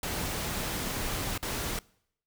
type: noise with dropouts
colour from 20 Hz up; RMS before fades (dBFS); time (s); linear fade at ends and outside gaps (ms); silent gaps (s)
pink; -33; 0.03-1.79; 2; 1.378-1.427
effects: noise-tail reverb RT60 0.7 s tail -24 dB re dry